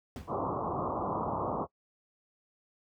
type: noise with exponential decay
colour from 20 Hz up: brown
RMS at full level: -35 dBFS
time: 0.16-0.44 s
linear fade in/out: 1 ms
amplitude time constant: 59 ms
type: low-pass noise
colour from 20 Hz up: white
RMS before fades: -33 dBFS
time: 0.27-1.67 s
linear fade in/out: 50 ms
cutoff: 1200 Hz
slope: 96 dB/octave
effects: noise-tail reverb RT60 0.1 s tail -23 dB re dry + high-pass 80 Hz 12 dB/octave